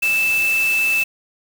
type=tone in noise; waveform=sine; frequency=2637 Hz; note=E7; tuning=in tune; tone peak=-15 dBFS; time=0.02-1.04 s; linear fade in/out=10 ms; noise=white; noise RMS=-29 dBFS; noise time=0.02-1.04 s; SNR=+11 dB; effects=none